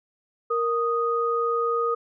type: tone pair together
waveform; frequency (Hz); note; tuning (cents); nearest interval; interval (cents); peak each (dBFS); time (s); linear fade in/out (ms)
sine; 466.2 / 1242.8; A#4 / D#6; 0 / -2; octave + perfect fourth; 1698; -24; 0.5-1.95; 10
effects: none